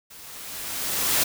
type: noise with level ramp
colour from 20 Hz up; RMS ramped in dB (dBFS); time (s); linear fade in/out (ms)
white; -45 to -20; 0.1-1.24; 10
effects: none